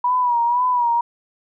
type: tone with vibrato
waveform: sine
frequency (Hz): 970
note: B5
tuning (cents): -31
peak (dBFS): -15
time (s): 0.04-1.01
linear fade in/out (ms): 5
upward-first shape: sine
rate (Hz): 2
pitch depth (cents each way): 62
effects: none